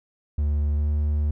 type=tone with pitch glide; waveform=triangle; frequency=73.42 to 75.01 Hz; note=D2 to D2; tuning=0 to +37 cents; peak=-18 dBFS; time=0.38-1.31 s; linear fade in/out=5 ms; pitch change=+37 cents; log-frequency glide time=0.74-0.88 s; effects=none